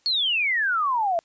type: exponential sweep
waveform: sine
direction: down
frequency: 4435 to 653 Hz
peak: -20 dBFS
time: 0.06-1.19 s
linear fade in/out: 0 ms
effects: white hiss -64 dBFS RMS until 1.24 s + resampled to 16000 Hz